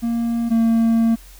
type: tone pair in turn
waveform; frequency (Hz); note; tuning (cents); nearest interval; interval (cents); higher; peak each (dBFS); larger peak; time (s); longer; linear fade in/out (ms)
triangle; 233.1 / 227.9; A#3 / A#3; 0 / -39; unison; 39; first; -16 / -11; second; 0.02-0.5 / 0.5-1.16; second; 20
effects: added 45 Hz sine -41 dBFS peak until 1.39 s + white hiss -47 dBFS RMS until 1.39 s